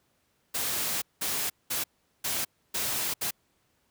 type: noise bursts at uneven times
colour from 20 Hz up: white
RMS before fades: -30 dBFS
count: 6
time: 0.54-1.02 / 1.21-1.5 / 1.7-1.84 / 2.24-2.45 / 2.74-3.14 / 3.21-3.31 s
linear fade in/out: 10 ms
effects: pink hiss -71 dBFS RMS until 3.9 s + high-pass 60 Hz 12 dB/octave